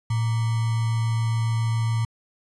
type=tone with sample-and-hold; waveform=sine; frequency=113.4 Hz; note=A#2; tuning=47 cents flat; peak=-20 dBFS; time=0.1-2.05 s; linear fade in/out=5 ms; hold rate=1050 Hz; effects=resampled to 24000 Hz